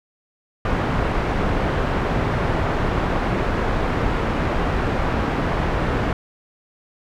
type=low-pass noise; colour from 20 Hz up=pink; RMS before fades=-21 dBFS; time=0.65-6.13 s; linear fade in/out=2 ms; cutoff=1600 Hz; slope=12 dB/octave; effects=none